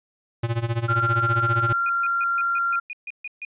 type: tone with tremolo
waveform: square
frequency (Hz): 116.54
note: A#2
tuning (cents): 0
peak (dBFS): -20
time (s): 0.43-1.73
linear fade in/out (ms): 5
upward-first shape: sine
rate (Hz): 15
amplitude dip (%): 85
type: tone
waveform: sine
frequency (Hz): 1381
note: F6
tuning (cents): -20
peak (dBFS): -20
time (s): 0.88-2.8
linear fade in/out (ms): 10
type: tone bursts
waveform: sine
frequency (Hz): 2458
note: D#7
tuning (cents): -22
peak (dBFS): -30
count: 10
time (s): 1.86-3.45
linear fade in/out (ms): 2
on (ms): 33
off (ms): 140
effects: resampled to 8000 Hz